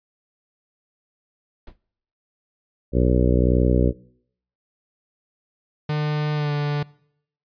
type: noise with exponential decay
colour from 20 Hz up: brown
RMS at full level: -32 dBFS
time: 1.67-1.78 s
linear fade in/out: 5 ms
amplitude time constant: 22 ms
type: harmonic tone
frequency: 61.74 Hz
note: B1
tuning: in tune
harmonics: 1 / 2 / 3 / 4 / 5 / 6 / 7 / 8 / 9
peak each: -19 / -22 / -24 / -25 / -26 / -27 / -27 / -28 / -29 dBFS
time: 2.92-3.93 s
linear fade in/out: 50 ms
type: tone with pitch glide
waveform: 45% pulse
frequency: 150.2 to 146.35 Hz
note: D3 to D3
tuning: +39 to -6 cents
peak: -21 dBFS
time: 5.89-6.83 s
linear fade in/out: 5 ms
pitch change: -45 cents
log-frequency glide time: 6.34-6.52 s
effects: noise-tail reverb RT60 0.7 s tail -23 dB re dry + resampled to 11025 Hz